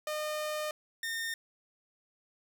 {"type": "tone pair in turn", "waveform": "sawtooth", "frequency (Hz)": [609, 1824.9], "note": ["D#5", "A#6"], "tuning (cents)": [-37, -37], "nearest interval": "octave + perfect fifth", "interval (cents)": 1900, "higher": "second", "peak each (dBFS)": [-29, -30], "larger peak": "first", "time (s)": [[0.07, 0.71], [1.03, 1.34]], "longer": "first", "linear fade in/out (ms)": 2, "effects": []}